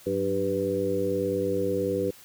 harmonic tone with a mistuned harmonic, 98.4 Hz, G2, 7 cents sharp, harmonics 1 / 2 / 3 / 4 / 5, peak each -36 / -34 / -32 / -29 / -27 dBFS, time 0.06-2.11 s, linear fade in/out 10 ms, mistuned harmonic 2, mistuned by -85 cents, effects white hiss -51 dBFS RMS until 2.24 s

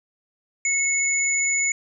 sine tone pair together, 2191 / 6938 Hz, C#7 / A8, -21 / -25 cents, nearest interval octave + minor sixth, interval 1996 cents, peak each -22 dBFS, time 0.65-1.72 s, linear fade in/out 2 ms, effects none

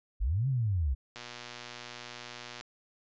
sine linear two-way sweep, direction up then down, 41.2 to 138.59 to 59.7 Hz, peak -26 dBFS, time 0.2-0.95 s, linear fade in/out 20 ms, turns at 0.48 s
click train, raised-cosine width 0.2 ms, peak -25 dBFS, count 175, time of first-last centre 1.16-2.61 s, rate 120 Hz
effects resampled to 16000 Hz

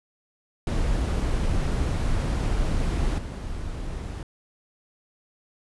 brown noise with level steps, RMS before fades -24 / -32 dBFS, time 0.67-4.23 s, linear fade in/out 2 ms, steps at 3.18 s, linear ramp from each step 5 ms, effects resampled to 24000 Hz

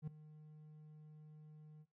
triangle tone with ADSR envelope, 153.1 Hz, D#3, 28 cents flat, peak -36 dBFS, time 0.02-1.86 s, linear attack 54 ms, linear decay 5 ms, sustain -17 dB, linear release 50 ms, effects noise-tail reverb RT60 0.2 s tail -17 dB re dry

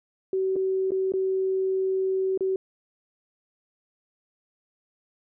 sine tone with dropouts, 380 Hz, F#4, 46 cents sharp, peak -22 dBFS, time 0.33-2.56 s, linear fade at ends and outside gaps 2 ms, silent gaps 0.558-0.563 / 0.907-0.918 / 1.121-1.137 / 2.376-2.407 s, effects none

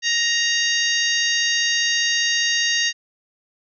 harmonic tone with a mistuned harmonic, 935 Hz, A#5, 5 cents sharp, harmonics 2 / 3 / 4 / 5 / 6 / 7, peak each -22 / -24 / -25 / -26 / -27 / -27 dBFS, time 0.02-2.93 s, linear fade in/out 50 ms, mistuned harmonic 7, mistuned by -32 cents, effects none

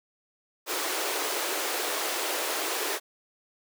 pink high-pass noise, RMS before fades -30 dBFS, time 0.66-3 s, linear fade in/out 50 ms, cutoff 330 Hz, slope 48 dB/octave, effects none

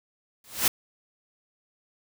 white noise with exponential growth, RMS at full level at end -18 dBFS, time 0.44-0.68 s, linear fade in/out 2 ms, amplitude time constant 52 ms, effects none

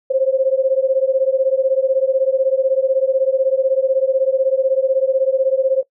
sine beating tone pair, 523.3 / 539.3 Hz, C5 / C#5, 0 / -48 cents, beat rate 16 Hz, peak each -16 dBFS, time 0.1-5.83 s, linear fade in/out 10 ms, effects noise-tail reverb RT60 0.1 s tail -20 dB re dry

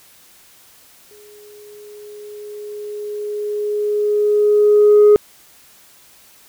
sine tone with exponential growth, 417.4 Hz, G#4, 9 cents sharp, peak -3 dBFS, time 1.11-5.16 s, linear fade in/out 0 ms, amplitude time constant 880 ms, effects tanh soft clip ceiling -4 dBFS + white hiss -48 dBFS RMS until 6.48 s

